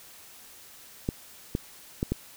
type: clicks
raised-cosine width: 3 ms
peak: -13 dBFS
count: 4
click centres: 1.089 / 1.551 / 2.029 / 2.12 s
effects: white hiss -50 dBFS RMS until 2.36 s

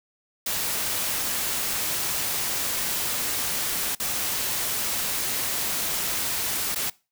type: noise with dropouts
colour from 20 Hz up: white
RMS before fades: -27 dBFS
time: 0.46-6.9 s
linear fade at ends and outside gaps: 5 ms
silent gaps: 3.951-3.999 / 6.748-6.758 s
effects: noise-tail reverb RT60 0.3 s tail -22 dB re dry

